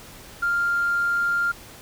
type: tone with tanh clipping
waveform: triangle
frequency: 1396.9 Hz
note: F6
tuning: in tune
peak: -19 dBFS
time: 0.42-1.52 s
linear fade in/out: 10 ms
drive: 1 dB
effects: pink hiss -44 dBFS RMS until 1.81 s